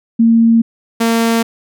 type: tone pair in turn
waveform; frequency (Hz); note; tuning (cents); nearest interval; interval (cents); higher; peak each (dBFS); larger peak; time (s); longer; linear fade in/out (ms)
sine / sawtooth; 228.9 / 228.9; A#3 / A#3; -31 / -31; unison; 0; neither; -6 / -7; first; 0.19-0.62 / 1-1.43; neither; 10
effects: none